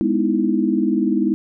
sine chord, E major seventh, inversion first, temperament just, 206 / 247.2 / 309 / 329.6 Hz, G#3 / B3 / D#4 / E4, -14 / +2 / -12 / 0 cents, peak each -21 dBFS, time 0.01-1.34 s, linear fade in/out 0 ms, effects none

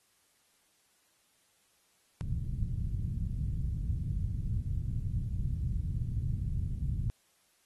white low-pass noise, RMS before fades -33 dBFS, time 2.21-7.1 s, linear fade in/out 0 ms, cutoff 130 Hz, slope 24 dB/octave, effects white hiss -70 dBFS RMS until 7.65 s + AAC 32 kbps

